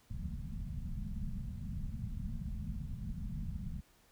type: low-pass noise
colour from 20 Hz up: pink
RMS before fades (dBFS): -40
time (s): 0.1-3.81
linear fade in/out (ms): 10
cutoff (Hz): 230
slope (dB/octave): 96
effects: pink hiss -67 dBFS RMS until 4.11 s